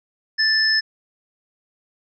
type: tone pair together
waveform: sine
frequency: 1760 / 5198 Hz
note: A6 / E8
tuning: 0 / -25 cents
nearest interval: octave + perfect fifth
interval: 1875 cents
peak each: -18 dBFS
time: 0.38-0.81 s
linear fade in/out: 20 ms
effects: none